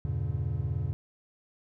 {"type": "chord", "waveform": "triangle", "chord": "E diminished seventh", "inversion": "none", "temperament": "just", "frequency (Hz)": [82.41, 98.89, 118.67, 142.4], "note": ["E2", "G2", "Bb2", "Db3"], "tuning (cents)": [0, 16, 31, 47], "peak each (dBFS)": -32, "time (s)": [0.05, 0.93], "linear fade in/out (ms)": 0, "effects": []}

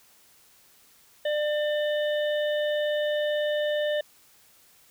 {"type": "harmonic tone with a mistuned harmonic", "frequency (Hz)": 597, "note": "D5", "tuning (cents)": 28, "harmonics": [1, 3, 5, 6], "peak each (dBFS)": [-24, -34, -38, -40], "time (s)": [1.25, 4.01], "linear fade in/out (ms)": 5, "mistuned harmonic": 6, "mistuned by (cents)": 22, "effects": ["white hiss -58 dBFS RMS until 4.9 s"]}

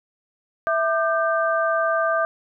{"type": "tone cluster", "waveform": "sine", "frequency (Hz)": [657, 1199, 1560], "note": ["E5", "D6", "G6"], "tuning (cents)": [-6, 36, -9], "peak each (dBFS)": [-21, -23, -25], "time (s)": [0.67, 2.25], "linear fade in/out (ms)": 0, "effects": []}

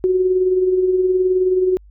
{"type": "tone with tremolo", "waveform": "sine", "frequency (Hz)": 370, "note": "F#4", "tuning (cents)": 0, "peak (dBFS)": -11, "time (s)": [0.04, 1.77], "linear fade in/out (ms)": 0, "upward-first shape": "sine", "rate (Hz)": 19, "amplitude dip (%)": 45, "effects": ["added 50 Hz sine -42 dBFS peak until 1.9 s"]}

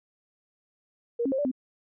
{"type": "tone with pitch steps", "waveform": "sine", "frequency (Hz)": [472.1, 271.4, 531, 582, 257.3], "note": ["A#4", "C#4", "C5", "D5", "C4"], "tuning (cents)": [22, -36, 25, -16, -29], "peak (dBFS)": -24, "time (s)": [1.19, 1.515], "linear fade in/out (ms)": 10, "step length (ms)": 65, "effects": []}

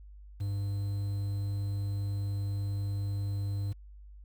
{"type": "tone with quantisation", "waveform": "triangle", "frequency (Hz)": 100.1, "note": "G2", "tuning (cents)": 37, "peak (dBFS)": -28, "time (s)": [0.4, 3.73], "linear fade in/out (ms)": 10, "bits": 9, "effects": ["added 50 Hz sine -47 dBFS peak until 4.24 s"]}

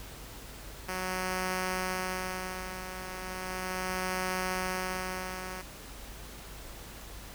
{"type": "tone with tremolo", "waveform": "5% pulse", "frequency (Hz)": 185, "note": "F#3", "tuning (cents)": 0, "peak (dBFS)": -19, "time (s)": [0.88, 5.62], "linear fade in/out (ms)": 10, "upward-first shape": "sine", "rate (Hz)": 0.36, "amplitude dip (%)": 65, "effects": ["added 50 Hz sine -48 dBFS peak until 7.34 s", "pink hiss -47 dBFS RMS until 7.34 s"]}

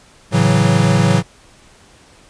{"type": "chord", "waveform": "square", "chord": "F# minor seventh", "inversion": "first", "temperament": "equal", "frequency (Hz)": [110, 138.59, 164.81, 185], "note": ["A2", "C#3", "E3", "F#3"], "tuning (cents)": [0, 0, 0, 0], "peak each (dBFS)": -17, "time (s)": [0.31, 1.23], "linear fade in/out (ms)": 50, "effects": ["pink hiss -47 dBFS RMS until 2.29 s", "resampled to 22050 Hz"]}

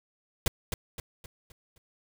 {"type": "noise with echo", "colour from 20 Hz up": "pink", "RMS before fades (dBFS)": -24, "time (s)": [0.46, 0.48], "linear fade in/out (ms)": 2, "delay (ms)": 260, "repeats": 5, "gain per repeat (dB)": -7, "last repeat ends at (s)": 1.78, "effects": []}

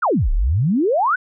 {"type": "exponential two-way sweep", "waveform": "sine", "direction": "down then up", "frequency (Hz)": [1568, 30.87, 1568], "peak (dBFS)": -14, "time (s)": [0.02, 1.16], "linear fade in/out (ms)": 10, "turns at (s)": 0.31, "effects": []}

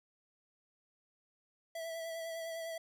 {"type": "tone with vibrato", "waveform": "square", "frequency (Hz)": 658, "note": "E5", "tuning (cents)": -3, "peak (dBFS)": -40, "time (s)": [1.75, 2.78], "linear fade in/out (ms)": 5, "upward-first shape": "sine", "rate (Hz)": 9.9, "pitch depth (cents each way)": 23, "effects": []}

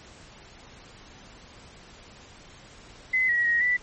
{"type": "tone with pitch steps", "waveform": "sine", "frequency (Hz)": [2035, 1914, 1886, 1973], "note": ["C7", "A#6", "A#6", "B6"], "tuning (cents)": [-49, 45, 20, -2], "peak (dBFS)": -20, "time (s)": [3.13, 3.77], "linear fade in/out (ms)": 10, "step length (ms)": 160, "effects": ["pink hiss -49 dBFS RMS until 3.82 s", "MP3 32 kbps"]}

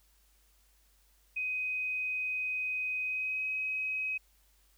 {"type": "tone with pitch glide", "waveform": "sine", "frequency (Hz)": [2510, 2535], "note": ["D#7", "D#7"], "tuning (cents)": [15, 32], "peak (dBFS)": -31, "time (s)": [1.36, 4.18], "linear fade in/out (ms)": 10, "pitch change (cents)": 17, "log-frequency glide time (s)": [3.03, 3.44], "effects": ["added 50 Hz sine -66 dBFS peak until 4.77 s", "white hiss -69 dBFS RMS until 4.77 s"]}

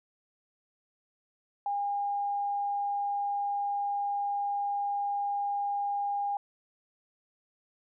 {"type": "tone", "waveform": "sine", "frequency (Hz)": 810, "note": "G#5", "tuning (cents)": -43, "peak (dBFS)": -28, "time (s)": [1.66, 6.37], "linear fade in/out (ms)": 2, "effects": []}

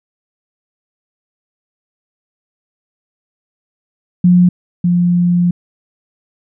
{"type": "tone pair in turn", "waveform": "sine", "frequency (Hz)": [178.3, 175.64], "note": ["F3", "F3"], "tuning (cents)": [36, 10], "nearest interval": "unison", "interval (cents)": 26, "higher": "first", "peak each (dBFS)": [-5, -9], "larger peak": "first", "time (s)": [[4.24, 4.49], [4.84, 5.51]], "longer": "second", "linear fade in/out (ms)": 5, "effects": []}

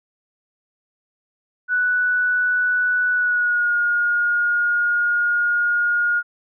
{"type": "tone with pitch glide", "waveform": "sine", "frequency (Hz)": [1481, 1429.7], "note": ["F#6", "F6"], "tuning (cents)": [1, 40], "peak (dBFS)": -16, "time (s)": [1.68, 6.23], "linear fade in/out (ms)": 50, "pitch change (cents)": -61, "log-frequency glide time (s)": [3.12, 3.75], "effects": []}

